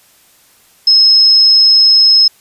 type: tone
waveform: sine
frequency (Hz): 5170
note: E8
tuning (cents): -34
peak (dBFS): -4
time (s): 0.87-2.28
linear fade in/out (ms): 5
effects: white hiss -48 dBFS RMS until 2.4 s + resampled to 32000 Hz